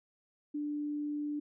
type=tone; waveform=sine; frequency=294.9 Hz; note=D4; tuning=7 cents sharp; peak=-33 dBFS; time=0.54-1.4 s; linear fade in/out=10 ms; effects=none

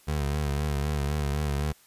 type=tone with vibrato; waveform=25% pulse; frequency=72.8 Hz; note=D2; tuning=15 cents flat; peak=-22 dBFS; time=0.07-1.73 s; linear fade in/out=20 ms; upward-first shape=sine; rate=3.9 Hz; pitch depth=67 cents each way; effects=white hiss -58 dBFS RMS until 1.86 s + resampled to 32000 Hz

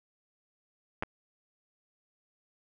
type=clicks; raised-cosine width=0.5 ms; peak=-16 / -20 dBFS; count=2; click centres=1.025 / 1.034 s; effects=none

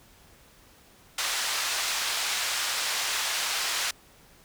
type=band-pass noise; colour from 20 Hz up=white; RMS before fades=-29 dBFS; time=1.18-3.91 s; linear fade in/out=5 ms; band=810 to 6000 Hz; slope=12 dB/octave; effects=pink hiss -56 dBFS RMS until 4.44 s

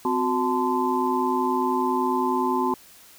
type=tone cluster; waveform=sine; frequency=257.2 / 367.3 / 877 / 1029 Hz; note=C4 / F#4 / A5 / C6; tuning=-30 / -13 / -6 / -29 cents; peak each=-26 dBFS; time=0.05-2.74 s; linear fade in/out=2 ms; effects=white hiss -50 dBFS RMS until 3.18 s

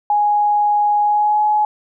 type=tone with pitch glide; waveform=sine; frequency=830.6 to 844.6 Hz; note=G#5 to G#5; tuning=0 to +29 cents; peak=-12 dBFS; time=0.1-1.65 s; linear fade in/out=2 ms; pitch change=+29 cents; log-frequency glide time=1.02-1.42 s; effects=none

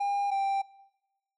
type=tone pair in turn; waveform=triangle; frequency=805 / 786.6 Hz; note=G5 / G5; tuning=+46 / +6 cents; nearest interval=unison; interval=40 cents; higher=first; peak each=-24 / -23 dBFS; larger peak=second; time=0-0.31 / 0.31-0.62 s; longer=neither; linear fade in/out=10 ms; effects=noise-tail reverb RT60 1.0 s tail -22 dB re dry + MP3 48 kbps

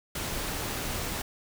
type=noise; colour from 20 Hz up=pink; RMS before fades=-33 dBFS; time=0.15-1.22 s; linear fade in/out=5 ms; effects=none

